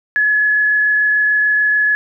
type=tone with frequency modulation; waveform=sine; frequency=1700 Hz; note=G#6; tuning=40 cents sharp; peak=-11 dBFS; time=0.16-1.95 s; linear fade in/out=0 ms; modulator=26.8 Hz; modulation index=0.53; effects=none